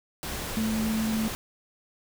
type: tone in noise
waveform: sine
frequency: 220 Hz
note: A3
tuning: in tune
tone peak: -25 dBFS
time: 0.57-1.28 s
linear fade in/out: 0 ms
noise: pink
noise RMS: -34 dBFS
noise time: 0.23-1.35 s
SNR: +6 dB
effects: none